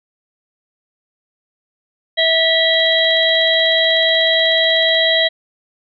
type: harmonic tone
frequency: 650 Hz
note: E5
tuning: 24 cents flat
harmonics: 1 / 3 / 5 / 6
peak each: -17 / -17 / -17 / -17 dBFS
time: 2.17-5.29 s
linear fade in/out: 20 ms
type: click train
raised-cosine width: 0.2 ms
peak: -20 dBFS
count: 37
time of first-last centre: 2.74-4.949 s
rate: 16.3 Hz
effects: none